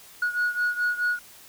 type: beating tone pair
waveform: sine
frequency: 1453 / 1457.7 Hz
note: F#6 / F#6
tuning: -32 / -26 cents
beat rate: 4.7 Hz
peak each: -23 / -26 dBFS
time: 0.22-1.19 s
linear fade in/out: 5 ms
effects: tanh soft clip ceiling -19 dBFS + white hiss -49 dBFS RMS until 1.48 s